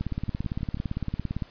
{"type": "two click trains", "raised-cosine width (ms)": 5, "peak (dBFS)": [-24, -16], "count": [5, 26], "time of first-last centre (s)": [[0.12, 0.771], [0.01, 1.422]], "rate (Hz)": [6.14, 17.7], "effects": ["pink hiss -53 dBFS RMS until 1.5 s", "resampled to 11025 Hz"]}